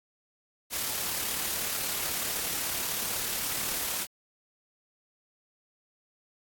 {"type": "noise with amplitude modulation", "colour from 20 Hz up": "white", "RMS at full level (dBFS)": -30, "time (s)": [0.7, 4.07], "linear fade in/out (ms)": 50, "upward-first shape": "sine", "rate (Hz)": 36.2, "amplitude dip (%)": 30, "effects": ["AAC 64 kbps"]}